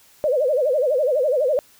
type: tone with vibrato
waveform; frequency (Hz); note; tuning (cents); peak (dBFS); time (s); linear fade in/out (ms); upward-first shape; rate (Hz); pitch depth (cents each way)
sine; 553; C#5; -4; -16; 0.24-1.59; 0; sine; 12; 210
effects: white hiss -53 dBFS RMS until 1.79 s